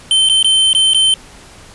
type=tone with dropouts; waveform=square; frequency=3093 Hz; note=G7; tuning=24 cents flat; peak=-9 dBFS; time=0.11-1.14 s; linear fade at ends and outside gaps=1 ms; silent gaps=0.289-0.297 / 0.428-0.445 / 0.731-0.749 / 0.935-0.946 s; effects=pink hiss -39 dBFS RMS until 1.74 s + resampled to 24000 Hz